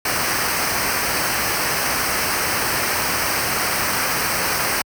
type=noise with comb filter; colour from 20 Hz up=pink; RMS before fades=-21 dBFS; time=0.05-4.82 s; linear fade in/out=5 ms; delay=0.28 ms; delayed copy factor=-0.7; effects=high-pass 60 Hz 12 dB/octave